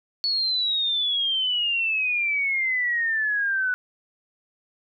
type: exponential sweep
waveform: sine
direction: down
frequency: 4435 to 1480 Hz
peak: -21 dBFS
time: 0.24-3.74 s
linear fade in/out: 0 ms
effects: none

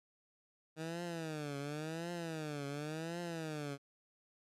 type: tone with vibrato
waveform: 15% pulse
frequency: 156.4 Hz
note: D#3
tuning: 9 cents sharp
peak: -33 dBFS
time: 0.76-3.78 s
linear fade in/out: 50 ms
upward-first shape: triangle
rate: 0.92 Hz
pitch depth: 200 cents each way
effects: low-pass 10000 Hz 12 dB/octave + MP3 96 kbps

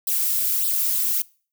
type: noise with flanger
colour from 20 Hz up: violet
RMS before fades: -22 dBFS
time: 0.07-1.22 s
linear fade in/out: 5 ms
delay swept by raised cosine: 0.22 to 2.92 ms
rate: 1.7 Hz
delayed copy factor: +0.95
effects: noise-tail reverb RT60 0.4 s tail -23 dB re dry

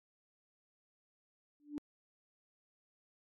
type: tone with exponential growth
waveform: sine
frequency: 293.7 Hz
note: D4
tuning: in tune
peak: -33 dBFS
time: 1.6-1.78 s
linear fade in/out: 0 ms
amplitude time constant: 39 ms
effects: tanh soft clip ceiling -31 dBFS + AAC 32 kbps

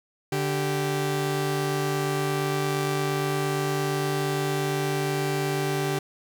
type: tone pair together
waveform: sawtooth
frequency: 146 / 389.4 Hz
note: D3 / G4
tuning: -10 / -12 cents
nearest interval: octave + perfect fourth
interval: 1698 cents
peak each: -23 dBFS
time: 0.32-5.99 s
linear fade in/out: 5 ms
effects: none

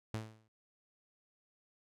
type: tone with exponential decay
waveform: sawtooth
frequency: 110 Hz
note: A2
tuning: in tune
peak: -31 dBFS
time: 0.14-0.48 s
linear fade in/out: 0 ms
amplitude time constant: 72 ms
effects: low-pass 10000 Hz 12 dB/octave

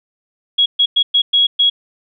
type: tone bursts at uneven times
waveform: sine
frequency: 3322 Hz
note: G#7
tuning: in tune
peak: -9 dBFS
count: 6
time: 0.58-0.66 / 0.79-0.86 / 0.96-1.03 / 1.14-1.22 / 1.33-1.47 / 1.59-1.7 s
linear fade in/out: 10 ms
effects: none

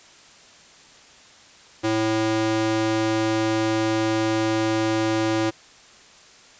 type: tone with high-pass filter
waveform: square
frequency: 110 Hz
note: A2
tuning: in tune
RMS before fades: -22 dBFS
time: 1.83-5.51 s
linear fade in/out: 20 ms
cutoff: 270 Hz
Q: 1.5
effects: white hiss -49 dBFS RMS until 6.59 s + resampled to 16000 Hz

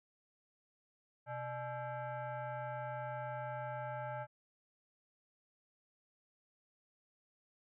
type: tone with frequency modulation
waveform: sine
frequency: 127 Hz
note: B2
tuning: 49 cents sharp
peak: -39 dBFS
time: 1.26-4.27 s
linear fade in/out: 50 ms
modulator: 730 Hz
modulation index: 1.6
effects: none

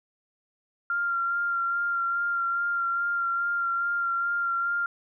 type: tone with vibrato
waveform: sine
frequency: 1387 Hz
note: F6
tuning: 12 cents flat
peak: -24 dBFS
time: 0.9-4.86 s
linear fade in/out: 2 ms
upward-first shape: sine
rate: 2.4 Hz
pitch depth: 18 cents each way
effects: none

